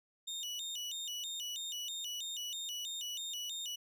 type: tone with vibrato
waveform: 30% pulse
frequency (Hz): 3284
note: G#7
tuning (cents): -20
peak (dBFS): -36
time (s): 0.27-3.76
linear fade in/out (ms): 10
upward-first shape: square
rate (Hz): 3.1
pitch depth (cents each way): 190
effects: resampled to 32000 Hz